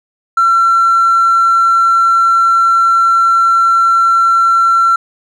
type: tone with hard clipping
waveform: sine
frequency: 1355 Hz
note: E6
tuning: 47 cents sharp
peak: -7 dBFS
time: 0.37-4.96 s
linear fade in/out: 5 ms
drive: 1 dB
effects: none